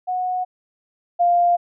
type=tone pair in turn; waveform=sine; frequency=733 / 699 Hz; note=F#5 / F5; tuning=-16 / +1 cents; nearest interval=minor second; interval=83 cents; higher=first; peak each=-20 / -13 dBFS; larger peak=second; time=0.07-0.45 / 1.19-1.57 s; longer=neither; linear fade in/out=20 ms; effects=none